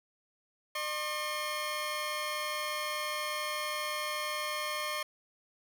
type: tone pair together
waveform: 15% pulse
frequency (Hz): 603.3 / 1075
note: D5 / C6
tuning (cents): +46 / +47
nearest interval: minor seventh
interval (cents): 1001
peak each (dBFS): -30 / -29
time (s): 0.75-5.03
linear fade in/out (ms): 5
effects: none